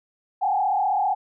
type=tone with frequency modulation; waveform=sine; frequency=792 Hz; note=G5; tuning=18 cents sharp; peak=-19 dBFS; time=0.41-1.15 s; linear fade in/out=20 ms; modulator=35.4 Hz; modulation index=1.7; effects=none